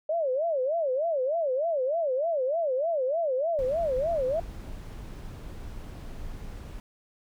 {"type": "tone with vibrato", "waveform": "sine", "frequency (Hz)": 587.3, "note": "D5", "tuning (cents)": 0, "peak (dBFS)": -24, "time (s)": [0.09, 4.4], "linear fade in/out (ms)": 5, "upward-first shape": "sine", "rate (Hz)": 3.3, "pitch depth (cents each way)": 260}
{"type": "noise", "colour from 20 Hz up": "brown", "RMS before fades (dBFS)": -39, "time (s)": [3.59, 6.8], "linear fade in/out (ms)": 0}
{"effects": []}